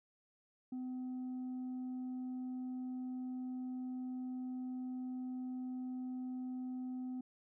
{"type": "tone with tanh clipping", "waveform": "sine", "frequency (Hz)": 254.2, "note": "C4", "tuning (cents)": -50, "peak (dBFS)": -40, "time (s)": [0.72, 7.21], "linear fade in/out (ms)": 5, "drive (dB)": 2, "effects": []}